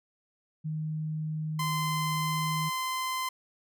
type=tone with pitch glide; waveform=sine; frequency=155.56 to 156.64 Hz; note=D#3 to D#3; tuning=0 to +12 cents; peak=-30 dBFS; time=0.64-2.7 s; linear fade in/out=20 ms; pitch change=+12 cents; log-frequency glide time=2.14-2.29 s
type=tone; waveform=sawtooth; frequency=1034 Hz; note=C6; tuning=21 cents flat; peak=-26 dBFS; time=1.59-3.29 s; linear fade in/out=5 ms
effects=none